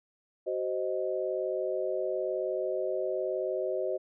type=chord; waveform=sine; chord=C diminished; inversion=second; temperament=equal with one note detuned; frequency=376.5 / 523.3 / 622.3 Hz; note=Gb4 / C5 / Eb5; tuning=+30 / 0 / 0 cents; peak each=-33 dBFS; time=0.46-3.98 s; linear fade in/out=20 ms; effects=none